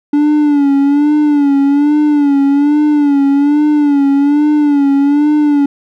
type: tone with vibrato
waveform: triangle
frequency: 288.6 Hz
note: D4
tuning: 30 cents flat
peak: -5 dBFS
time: 0.13-5.66 s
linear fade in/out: 5 ms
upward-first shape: sine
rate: 1.2 Hz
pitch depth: 69 cents each way
effects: none